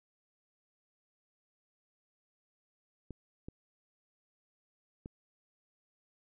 clicks, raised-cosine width 3 ms, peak -30 dBFS, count 3, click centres 3.107 / 3.485 / 5.059 s, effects none

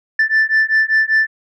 sine beating tone pair, 1761 / 1766.1 Hz, A6 / A6, +1 / +6 cents, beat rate 5.1 Hz, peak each -13 dBFS, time 0.19-1.27 s, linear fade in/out 5 ms, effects tanh soft clip ceiling -8 dBFS

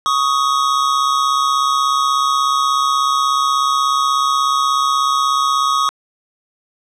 square tone pair together, 1115 / 1251.5 Hz, C#6 / D#6, +10 / +10 cents, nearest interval major second, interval 200 cents, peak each -17 dBFS, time 0.06-5.89 s, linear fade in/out 0 ms, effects low-pass 7000 Hz 12 dB/octave + 8-bit

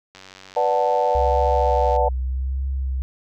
click train, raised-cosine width 0.2 ms, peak -24 dBFS, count 173, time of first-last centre 0.15-1.962 s, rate 94.9 Hz
sine chord, B minor seventh, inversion none, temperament equal, 493.9 / 587.3 / 740 / 880 Hz, B4 / D5 / F#5 / A5, 0 / 0 / 0 / 0 cents, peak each -22 dBFS, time 0.56-2.09 s, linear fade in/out 10 ms
sine tone with vibrato, 65 Hz, C2, 11 cents flat, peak -21 dBFS, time 1.15-3.02 s, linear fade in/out 0 ms, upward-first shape triangle, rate 0.82 Hz, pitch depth 57 cents each way
effects none

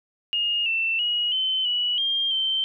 sine tone with pitch steps, 2848 / 2678 / 2900 / 3065 / 2940 / 3205 / 3114 Hz, F7 / E7 / F#7 / G7 / F#7 / G7 / G7, +33 / +27 / -35 / -40 / -12 / +38 / -12 cents, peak -21 dBFS, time 0.33-2.64 s, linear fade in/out 0 ms, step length 330 ms, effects none

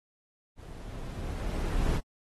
brown noise with level ramp, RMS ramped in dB -44 to -26 dBFS, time 0.56-2.01 s, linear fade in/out 50 ms, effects AAC 32 kbps

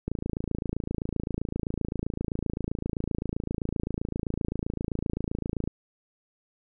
click train, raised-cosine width 3 ms, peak -16 dBFS, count 156, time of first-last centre 0.08-5.676 s, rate 27.7 Hz, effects none

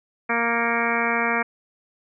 harmonic tone with a mistuned harmonic, 233.1 Hz, A#3, in tune, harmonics 1 / 2 / 3 / 4 / 5 / 6 / 7 / 8 / 9 / 10, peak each -29 / -29 / -29 / -29 / -29 / -29 / -29 / -29 / -29 / -29 dBFS, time 0.29-1.43 s, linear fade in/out 10 ms, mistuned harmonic 9, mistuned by +57 cents, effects none

